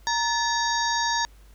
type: harmonic tone with a mistuned harmonic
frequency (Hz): 932.3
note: A#5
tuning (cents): 0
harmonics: 1 / 2 / 4 / 5 / 6 / 7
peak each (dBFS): -25 / -28 / -31 / -32 / -33 / -33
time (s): 0.07-1.25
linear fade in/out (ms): 0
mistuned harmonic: 2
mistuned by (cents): -120
effects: added 50 Hz sine -48 dBFS peak until 1.54 s + pink hiss -59 dBFS RMS until 1.54 s